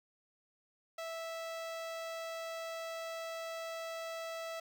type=tone with notch filter; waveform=sawtooth; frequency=657 Hz; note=E5; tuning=6 cents flat; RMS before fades=-42 dBFS; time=0.98-4.6 s; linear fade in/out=5 ms; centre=11000 Hz; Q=1.1; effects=12-bit